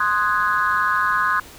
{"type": "chord", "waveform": "sine", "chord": "Ab dominant seventh", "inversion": "first", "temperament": "equal", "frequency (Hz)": [1046.5, 1244.5, 1480, 1661.2], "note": ["C6", "Eb6", "Gb6", "Ab6"], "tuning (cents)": [0, 0, 0, 0], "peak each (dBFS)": [-21, -21, -22, -23], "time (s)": [0, 1.4], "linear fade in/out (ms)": 5, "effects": ["tanh soft clip ceiling -8 dBFS", "pink hiss -42 dBFS RMS until 1.58 s"]}